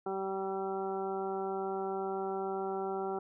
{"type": "harmonic tone", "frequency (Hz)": 192.7, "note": "G3", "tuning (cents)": -29, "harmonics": [1, 2, 3, 4, 5, 6, 7], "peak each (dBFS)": [-44, -35, -47, -38, -47, -51, -45], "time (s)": [0.06, 3.19], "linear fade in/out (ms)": 5, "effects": []}